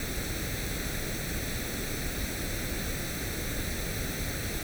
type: noise with comb filter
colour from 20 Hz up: pink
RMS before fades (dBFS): -33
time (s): 0-4.63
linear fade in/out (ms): 2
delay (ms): 0.5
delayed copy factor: +0.7
effects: none